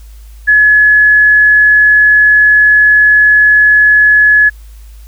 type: tone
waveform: sine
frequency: 1700 Hz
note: G#6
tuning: 40 cents sharp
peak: -3 dBFS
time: 0.47-4.5 s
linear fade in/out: 20 ms
effects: added 53 Hz sine -30 dBFS peak until 5.07 s + white hiss -47 dBFS RMS until 5.07 s